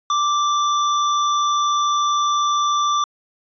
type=tone; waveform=square; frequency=1174.7 Hz; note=D6; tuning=in tune; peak=-17 dBFS; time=0.1-3.04 s; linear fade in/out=2 ms; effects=resampled to 16000 Hz